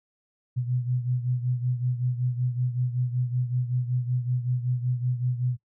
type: beating tone pair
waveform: sine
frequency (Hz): 123.47 / 128.77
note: B2 / C3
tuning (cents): 0 / -27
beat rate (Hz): 5.3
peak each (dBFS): -25 / -30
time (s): 0.56-5.57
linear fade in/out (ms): 20
effects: noise-tail reverb RT60 0.1 s tail -20 dB re dry